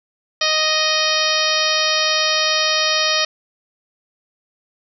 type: harmonic tone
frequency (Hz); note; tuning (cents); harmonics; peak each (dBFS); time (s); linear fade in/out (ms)
622.3; D#5; 0; 1 / 2 / 3 / 4 / 5 / 6 / 7 / 8 / 9; -24 / -24 / -24 / -24 / -24 / -24 / -24 / -24 / -24; 0.41-3.25; 5
effects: none